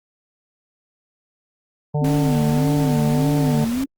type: harmonic tone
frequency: 148.7 Hz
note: D3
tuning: 22 cents sharp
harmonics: 1 / 3 / 4 / 5 / 6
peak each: -18 / -28 / -30 / -32 / -34 dBFS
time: 1.94-3.65 s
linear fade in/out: 10 ms
type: tone with vibrato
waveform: sine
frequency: 254.4 Hz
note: C4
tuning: 48 cents flat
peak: -19 dBFS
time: 2.01-3.86 s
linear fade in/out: 20 ms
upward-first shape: sine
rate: 1.7 Hz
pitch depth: 210 cents each way
type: noise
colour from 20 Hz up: pink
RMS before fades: -33 dBFS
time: 2.04-3.84 s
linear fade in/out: 5 ms
effects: Opus 32 kbps